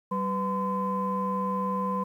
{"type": "tone cluster", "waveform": "sine", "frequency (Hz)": [192.4, 498.1, 1024], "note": ["G3", "B4", "C6"], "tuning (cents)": [-32, 15, -38], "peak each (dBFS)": [-29, -33, -28], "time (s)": [0.11, 2.04], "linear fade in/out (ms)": 10, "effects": ["tanh soft clip ceiling -18 dBFS", "10-bit"]}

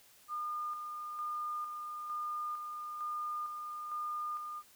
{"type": "tone with tremolo", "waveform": "sine", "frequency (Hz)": 1213, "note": "D#6", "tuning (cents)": -44, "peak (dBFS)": -35, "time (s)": [0.28, 4.63], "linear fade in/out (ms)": 50, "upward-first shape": "square", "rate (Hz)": 1.1, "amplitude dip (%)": 40, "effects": ["white hiss -62 dBFS RMS until 4.75 s"]}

